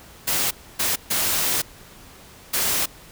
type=noise bursts at uneven times; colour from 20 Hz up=white; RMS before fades=-22 dBFS; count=4; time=0.27-0.51 / 0.79-0.96 / 1.1-1.62 / 2.53-2.86 s; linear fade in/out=10 ms; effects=pink hiss -46 dBFS RMS until 3.11 s